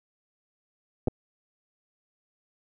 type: clicks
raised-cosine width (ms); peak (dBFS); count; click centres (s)
2; -13; 2; 1.074 / 1.082
effects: none